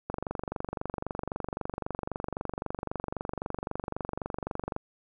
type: click train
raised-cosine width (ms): 1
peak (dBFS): -18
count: 112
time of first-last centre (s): 0.1-4.764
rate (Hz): 23.8
effects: none